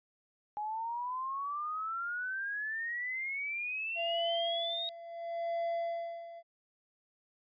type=exponential sweep; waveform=sine; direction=up; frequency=830.6 to 3776 Hz; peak=-34 dBFS; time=0.57-4.89 s; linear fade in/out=0 ms
type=tone with tremolo; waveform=triangle; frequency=677 Hz; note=E5; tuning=46 cents sharp; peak=-29 dBFS; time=3.95-6.43 s; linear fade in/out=50 ms; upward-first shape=sine; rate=0.73 Hz; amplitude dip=80%
effects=resampled to 11025 Hz